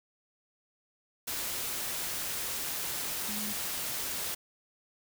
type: tone in noise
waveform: sine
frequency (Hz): 210.8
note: G#3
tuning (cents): +26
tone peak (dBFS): -39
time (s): 3.28-3.53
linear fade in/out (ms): 10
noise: white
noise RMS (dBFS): -35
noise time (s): 1.27-4.35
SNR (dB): -7
effects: none